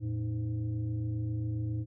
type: tone with frequency modulation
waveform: sine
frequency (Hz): 113.2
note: A2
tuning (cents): +50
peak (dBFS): -30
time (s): 0-1.86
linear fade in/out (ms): 50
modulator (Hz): 199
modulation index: 0.67
effects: none